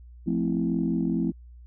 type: chord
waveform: sine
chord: F major seventh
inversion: none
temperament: equal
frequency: 174.61 / 220 / 261.6 / 329.6 Hz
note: F3 / A3 / C4 / E4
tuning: 0 / 0 / 0 / 0 cents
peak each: -27 / -28 / -28 / -29 dBFS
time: 0.26-1.32 s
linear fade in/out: 20 ms
effects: tanh soft clip ceiling -14 dBFS + added 60 Hz sine -44 dBFS peak until 1.66 s